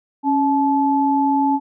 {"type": "tone pair together", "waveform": "sine", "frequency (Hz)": [276.1, 864], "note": ["C#4", "A5"], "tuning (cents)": [-7, -32], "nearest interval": "octave + minor sixth", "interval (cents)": 1975, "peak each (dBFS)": -17, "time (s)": [0.23, 1.6], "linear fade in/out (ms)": 50, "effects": []}